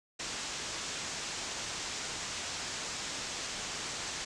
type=low-pass noise; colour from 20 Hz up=white; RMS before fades=-39 dBFS; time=0.19-4.25 s; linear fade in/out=10 ms; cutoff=7700 Hz; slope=48 dB/octave; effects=none